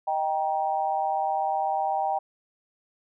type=tone with amplitude modulation; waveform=sine; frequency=784 Hz; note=G5; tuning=in tune; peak=-19 dBFS; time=0.07-2.19 s; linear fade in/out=10 ms; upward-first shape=sine; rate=160 Hz; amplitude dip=95%; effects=none